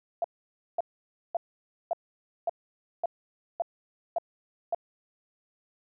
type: tone bursts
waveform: sine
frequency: 681 Hz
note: F5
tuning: 44 cents flat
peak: -24 dBFS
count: 9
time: 0.22-4.747 s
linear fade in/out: 2 ms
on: 23 ms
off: 540 ms
effects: none